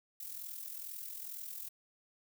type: noise with amplitude modulation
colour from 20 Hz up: violet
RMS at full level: -42 dBFS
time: 0.2-1.69 s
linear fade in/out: 5 ms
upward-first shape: sine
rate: 42.2 Hz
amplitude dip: 60%
effects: none